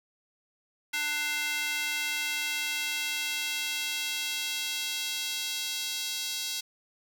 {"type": "tone with high-pass filter sweep", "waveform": "square", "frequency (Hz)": 298, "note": "D4", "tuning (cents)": 25, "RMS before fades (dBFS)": -32, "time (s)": [0.93, 6.61], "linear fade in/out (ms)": 10, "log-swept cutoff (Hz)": [2000, 4000], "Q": 1.7, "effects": []}